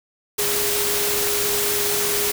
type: tone in noise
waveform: sine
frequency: 412.1 Hz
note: G#4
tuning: 13 cents flat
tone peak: -26 dBFS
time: 0.38-2.32 s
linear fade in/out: 10 ms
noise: white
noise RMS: -22 dBFS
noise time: 0.38-2.32 s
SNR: -7 dB
effects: none